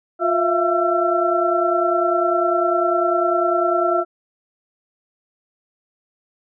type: tone cluster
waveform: sine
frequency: 353 / 655 / 685 / 1345 Hz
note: F4 / E5 / F5 / E6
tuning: +19 / -11 / -34 / +34 cents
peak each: -21 dBFS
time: 0.19-4.05 s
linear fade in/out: 50 ms
effects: none